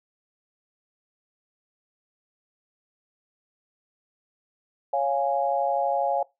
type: chord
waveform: sine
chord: Db major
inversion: none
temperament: equal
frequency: 554.4 / 698.5 / 830.6 Hz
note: Db5 / F5 / Ab5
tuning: 0 / 0 / 0 cents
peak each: -26 / -26 / -26 dBFS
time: 4.93-6.23 s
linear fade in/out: 5 ms
effects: noise-tail reverb RT60 0.2 s tail -21 dB re dry